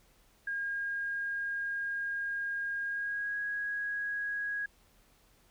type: tone with pitch glide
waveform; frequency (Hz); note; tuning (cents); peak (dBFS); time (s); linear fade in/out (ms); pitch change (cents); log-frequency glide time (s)
sine; 1622 to 1654.2; G#6 to G#6; -41 to -7; -32; 0.47-4.66; 5; +34; 2.84-3.38
effects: added 40 Hz sine -67 dBFS peak until 5.5 s + pink hiss -66 dBFS RMS until 5.5 s